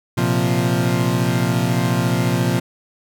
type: chord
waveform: 30% pulse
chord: Bb suspended second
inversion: none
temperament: equal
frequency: 116.54 / 130.81 / 174.61 Hz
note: Bb2 / C3 / F3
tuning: 0 / 0 / 0 cents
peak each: -18 / -18 / -18 dBFS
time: 0.17-2.6 s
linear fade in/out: 10 ms
effects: none